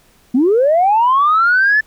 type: linear sweep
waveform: sine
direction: up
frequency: 231.5 to 1760 Hz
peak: -8 dBFS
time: 0.34-1.81 s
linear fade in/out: 10 ms
effects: tanh soft clip ceiling -5 dBFS + pink hiss -52 dBFS RMS until 1.86 s